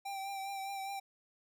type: tone with vibrato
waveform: square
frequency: 784 Hz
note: G5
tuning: in tune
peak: -39 dBFS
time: 0.05-1 s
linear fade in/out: 10 ms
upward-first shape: triangle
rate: 4.9 Hz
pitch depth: 33 cents each way
effects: none